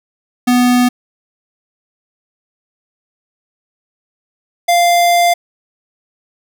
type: tone pair in turn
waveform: square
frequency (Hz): 246.9 / 695.5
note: B3 / F5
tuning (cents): 0 / -7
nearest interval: octave + tritone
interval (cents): 1793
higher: second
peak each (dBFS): -9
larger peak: neither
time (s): 0.47-0.89 / 4.68-5.34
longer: second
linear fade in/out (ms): 10
effects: none